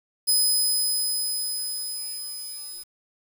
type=tone with level ramp; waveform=15% pulse; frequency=5030 Hz; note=D#8; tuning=18 cents sharp; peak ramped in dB=-12 to -31 dBFS; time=0.27-2.84 s; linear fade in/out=20 ms; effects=8-bit